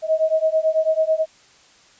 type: beating tone pair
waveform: sine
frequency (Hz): 630 / 639.1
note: D#5 / D#5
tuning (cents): +21 / +46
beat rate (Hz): 9.1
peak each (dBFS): -19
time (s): 0.02-1.26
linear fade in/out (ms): 50
effects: white hiss -52 dBFS RMS until 1.99 s + resampled to 16000 Hz